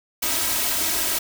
white noise with comb filter, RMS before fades -23 dBFS, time 0.22-1.19 s, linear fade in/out 10 ms, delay 3.1 ms, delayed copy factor +0.75, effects none

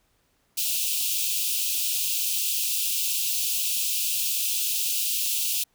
white high-pass noise, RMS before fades -26 dBFS, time 0.57-5.64 s, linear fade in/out 10 ms, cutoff 2500 Hz, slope 96 dB/octave, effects pink hiss -68 dBFS RMS until 5.74 s

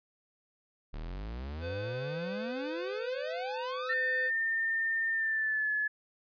45% pulse exponential sweep, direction up, 35.89 to 1396.9 Hz, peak -37 dBFS, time 0.93-3.94 s, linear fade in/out 10 ms
square tone, 508 Hz, B4, 49 cents sharp, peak -37 dBFS, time 1.6-4.31 s, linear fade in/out 50 ms
sine tone with pitch glide, 1809 to 1712.4 Hz, A6 to A6, +48 to -47 cents, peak -28 dBFS, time 3.89-5.88 s, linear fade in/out 10 ms, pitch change -95 cents, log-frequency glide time 5.11-5.72 s
effects resampled to 11025 Hz

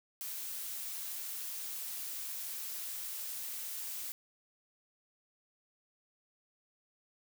blue noise, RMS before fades -41 dBFS, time 0.21-4.12 s, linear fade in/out 0 ms, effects none

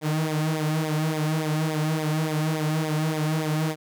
sawtooth tone with flanger, 155.56 Hz, D#3, in tune, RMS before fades -25 dBFS, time 0.01-3.76 s, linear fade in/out 50 ms, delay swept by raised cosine 0.68 to 4.48 ms, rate 3.5 Hz, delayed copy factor -0.8, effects none

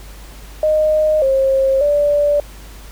sine tone with pitch steps, 617 / 536 / 583 Hz, D#5 / C5 / D5, -15 / +42 / -13 cents, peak -11 dBFS, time 0.63-2.4 s, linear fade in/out 2 ms, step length 590 ms, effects added 50 Hz sine -34 dBFS peak until 2.91 s + pink hiss -41 dBFS RMS until 2.91 s

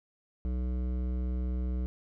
sine tone with hard clipping, 62.2 Hz, B1, 13 cents sharp, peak -31 dBFS, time 0.45-1.86 s, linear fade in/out 0 ms, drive 13 dB, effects none

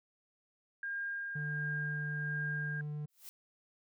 sine tone with tremolo, 1611 Hz, G6, 47 cents sharp, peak -35 dBFS, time 0.83-2.81 s, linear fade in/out 2 ms, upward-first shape sine, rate 1.4 Hz, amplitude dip 30%
triangle tone, 149.2 Hz, D3, 28 cents sharp, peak -35 dBFS, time 1.35-3.06 s, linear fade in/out 10 ms
blue noise with exponential growth, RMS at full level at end -45 dBFS, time 3.08-3.29 s, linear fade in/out 0 ms, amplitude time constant 44 ms
effects none

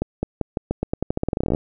accelerating click train, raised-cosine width 2 ms, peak -8 dBFS, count 22, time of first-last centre 0.02-1.549 s, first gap 210 ms, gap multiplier 0.87, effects none

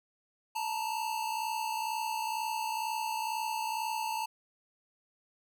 square tone pair together, 880.9 / 943 Hz, A5 / A#5, +2 / +20 cents, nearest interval minor second, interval 118 cents, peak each -34 / -38 dBFS, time 0.55-4.26 s, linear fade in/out 10 ms, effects none

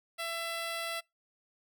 10% pulse tone, 669 Hz, E5, 25 cents sharp, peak -26 dBFS, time 0.18-1.01 s, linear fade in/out 20 ms, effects noise-tail reverb RT60 0.2 s tail -26 dB re dry

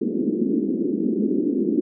pink band-pass noise, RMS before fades -22 dBFS, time 0.01-1.81 s, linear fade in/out 10 ms, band 210 to 390 Hz, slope 48 dB/octave, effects none

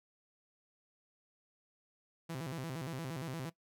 sawtooth tone with vibrato, 146.83 Hz, D3, in tune, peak -35 dBFS, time 2.29-3.5 s, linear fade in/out 10 ms, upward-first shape square, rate 8.6 Hz, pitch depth 210 cents each way, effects noise-tail reverb RT60 0.1 s tail -18 dB re dry

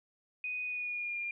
sine tone with pitch glide, 2489 to 2404 Hz, D#7 to D7, 0 to +40 cents, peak -34 dBFS, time 0.44-1.31 s, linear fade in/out 2 ms, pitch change -60 cents, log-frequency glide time 0.64-1.19 s, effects none

